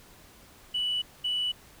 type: tone pair in turn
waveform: sine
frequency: 2960 / 2960 Hz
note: F#7 / F#7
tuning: 0 / 0 cents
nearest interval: unison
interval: 0 cents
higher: neither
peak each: -25 dBFS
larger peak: neither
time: 0.74-1.02 / 1.24-1.52 s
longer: neither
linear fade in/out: 10 ms
effects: tanh soft clip ceiling -22 dBFS + pink hiss -54 dBFS RMS until 1.8 s

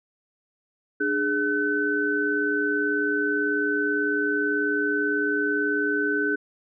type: tone cluster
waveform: sine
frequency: 296.5 / 414.7 / 1514 Hz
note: D4 / G#4 / F#6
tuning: +17 / -3 / +39 cents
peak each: -27 / -27 / -24 dBFS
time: 1-6.36 s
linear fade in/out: 10 ms
effects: none

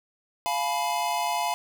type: chord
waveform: square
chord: F diminished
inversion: none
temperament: equal with one note detuned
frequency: 698.5 / 850 / 987.8 Hz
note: F5 / Ab5 / Cb6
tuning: 0 / +40 / 0 cents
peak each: -30 / -30 / -30 dBFS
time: 0.46-1.54 s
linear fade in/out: 0 ms
effects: none

